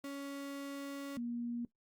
35% pulse / sine tone pair in turn, 279.4 / 237.9 Hz, C#4 / A#3, +14 / +35 cents, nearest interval minor third, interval 279 cents, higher first, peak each -39 / -36 dBFS, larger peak second, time 0.04-1.17 / 1.17-1.65 s, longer first, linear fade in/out 2 ms, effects noise-tail reverb RT60 0.1 s tail -18 dB re dry + Opus 48 kbps

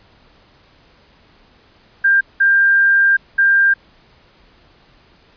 sine tone bursts at uneven times, 1593 Hz, G6, 27 cents sharp, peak -9 dBFS, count 3, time 2.04-2.21 / 2.4-3.17 / 3.38-3.74 s, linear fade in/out 10 ms, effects pink hiss -51 dBFS RMS until 5.36 s + resampled to 11025 Hz

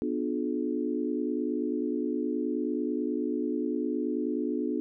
sine chord, B diminished seventh, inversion none, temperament just, 246.9 / 296.3 / 355.6 / 426.7 Hz, B3 / D4 / F4 / Ab4, 0 / +15 / +31 / +47 cents, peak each -32 / -31 / -34 / -35 dBFS, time 0.02-4.8 s, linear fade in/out 0 ms, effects none

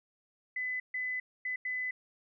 sine tone bursts at uneven times, 2009 Hz, B6, 29 cents sharp, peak -32 dBFS, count 4, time 0.56-0.8 / 0.94-1.2 / 1.45-1.56 / 1.65-1.91 s, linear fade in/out 5 ms, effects none

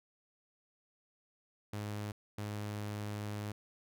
sawtooth tone bursts at uneven times, 104.3 Hz, G#2, 8 cents sharp, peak -34 dBFS, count 2, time 1.73-2.12 / 2.38-3.52 s, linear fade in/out 5 ms, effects none

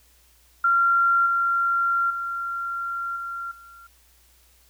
sine tone with level steps, 1378 Hz, F6, 24 cents flat, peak -16 / -19 / -26 / -29 / -44 dBFS, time 0.64-3.87 s, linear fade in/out 5 ms, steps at 1.26 / 2.1 / 3.16 / 3.51 s, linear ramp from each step 5 ms, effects added 60 Hz sine -59 dBFS peak until 4.69 s + white hiss -59 dBFS RMS until 4.69 s

